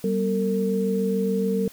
sine tone cluster, 193.4 / 240.4 / 453.8 Hz, G3 / B3 / A#4, -23 / -46 / -47 cents, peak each -23 / -32 / -24 dBFS, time 0.04-1.68 s, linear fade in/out 2 ms, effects white hiss -48 dBFS RMS until 1.72 s

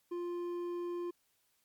triangle tone with hard clipping, 349.2 Hz, F4, in tune, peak -37 dBFS, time 0.11-1.11 s, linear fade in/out 10 ms, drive 9 dB, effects white hiss -75 dBFS RMS until 1.64 s + MP3 96 kbps

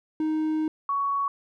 triangle / sine tone pair in turn, 311.9 / 1118.6 Hz, D#4 / C#6, +4 / +15 cents, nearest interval octave + minor seventh, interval 2211 cents, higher second, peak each -21 / -23 dBFS, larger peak first, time 0.2-0.68 / 0.89-1.28 s, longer first, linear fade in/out 2 ms, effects none

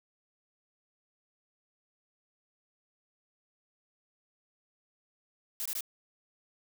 blue noise bursts, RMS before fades -35 dBFS, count 3, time 5.6-5.807 s, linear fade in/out 0 ms, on 55 ms, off 21 ms, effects none

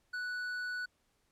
sine tone with hard clipping, 1480 Hz, F#6, in tune, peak -37 dBFS, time 0.13-0.86 s, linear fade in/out 10 ms, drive 6 dB, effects pink hiss -75 dBFS RMS until 1.31 s + low-pass 12000 Hz 12 dB/octave

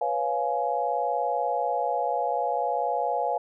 sine chord, C# dominant seventh, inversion third, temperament equal with one note detuned, 493.9 / 554.4 / 698.5 / 838.3 Hz, B4 / C#5 / E#5 / G#5, 0 / 0 / 0 / +16 cents, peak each -31 / -31 / -28 / -28 dBFS, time 0.01-3.38 s, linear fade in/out 5 ms, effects none

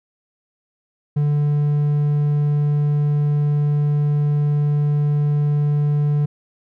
triangle tone, 146.83 Hz, D3, in tune, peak -13 dBFS, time 1.16-6.26 s, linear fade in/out 10 ms, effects none

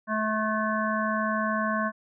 harmonic tone, 216.6 Hz, A3, 27 cents flat, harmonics 1 / 3 / 5 / 7 / 8, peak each -29 / -31 / -29 / -32 / -35 dBFS, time 0.07-1.92 s, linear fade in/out 50 ms, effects none

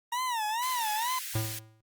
40% pulse tone with vibrato, 932.3 Hz, A#5, in tune, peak -28 dBFS, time 0.12-1.19 s, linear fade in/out 5 ms, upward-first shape sine, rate 2.2 Hz, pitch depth 170 cents each way
white high-pass noise, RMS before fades -38 dBFS, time 0.62-1.59 s, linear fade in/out 5 ms, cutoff 1500 Hz, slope 48 dB/octave
square tone with exponential decay, 110 Hz, A2, in tune, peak -26 dBFS, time 1.35-1.81 s, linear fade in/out 5 ms, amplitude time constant 100 ms
effects Opus 32 kbps

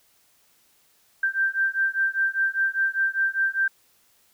sine beating tone pair, 1569 / 1574 Hz, G6 / G6, +1 / +7 cents, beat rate 5 Hz, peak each -24 dBFS, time 1.23-3.68 s, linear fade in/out 5 ms, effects white hiss -62 dBFS RMS until 4.33 s

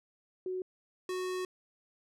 sine / square tone pair in turn, 370 / 368.3 Hz, F#4 / F#4, 0 / -8 cents, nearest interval unison, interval 8 cents, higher first, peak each -33 / -34 dBFS, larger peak first, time 0.46-0.62 / 1.09-1.45 s, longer second, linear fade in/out 2 ms, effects low-pass 11000 Hz 12 dB/octave

